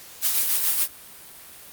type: noise with tremolo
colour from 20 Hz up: blue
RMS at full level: -20 dBFS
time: 0.21-0.88 s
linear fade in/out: 50 ms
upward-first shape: sine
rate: 6.9 Hz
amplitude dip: 45%
effects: white hiss -44 dBFS RMS until 1.72 s + Opus 48 kbps